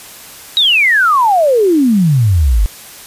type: exponential sweep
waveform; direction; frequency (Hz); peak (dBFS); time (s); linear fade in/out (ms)
sine; down; 3900 to 46.41; -7; 0.57-2.66; 0
effects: white hiss -34 dBFS RMS until 3.06 s + resampled to 32000 Hz